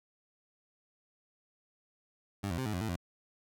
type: tone with pitch steps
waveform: 20% pulse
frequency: 100 / 84.8 / 130.7 / 106.5 / 88.9 / 110.7 / 87.1 Hz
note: G2 / E2 / C3 / G#2 / F2 / A2 / F2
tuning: +35 / +50 / -1 / +44 / +31 / +11 / -4 cents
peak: -28 dBFS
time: 2.43-2.962 s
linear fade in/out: 10 ms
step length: 76 ms
effects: none